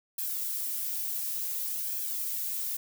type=noise with flanger; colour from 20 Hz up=violet; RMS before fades=-33 dBFS; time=0.18-2.77 s; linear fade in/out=5 ms; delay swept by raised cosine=1.2 to 3.5 ms; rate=0.56 Hz; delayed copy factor=+0.7; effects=none